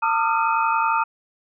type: tone cluster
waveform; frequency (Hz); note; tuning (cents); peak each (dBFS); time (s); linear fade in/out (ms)
sine; 904 / 1200 / 1251 / 1378 / 2525; A5 / D6 / D#6 / F6 / D#7; +47 / +37 / +9 / -24 / +25; -21 / -24 / -27 / -24 / -30; 0.02-1.04; 10
effects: none

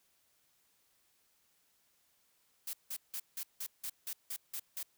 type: noise bursts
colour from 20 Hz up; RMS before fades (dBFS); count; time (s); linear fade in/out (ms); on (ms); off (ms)
blue; -40; 10; 2.67-4.83; 5; 63; 170
effects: white hiss -73 dBFS RMS until 4.97 s

